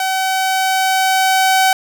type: tone with level ramp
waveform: sawtooth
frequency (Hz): 760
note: F#5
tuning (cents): +46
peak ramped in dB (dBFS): -12 to -6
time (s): 0-1.73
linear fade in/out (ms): 2
effects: none